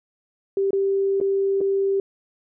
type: tone with dropouts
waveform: sine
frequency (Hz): 392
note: G4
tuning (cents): 0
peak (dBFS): -18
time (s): 0.57-2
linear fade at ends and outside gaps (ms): 2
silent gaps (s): 0.707-0.731 / 1.202-1.212 / 1.607-1.612
effects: none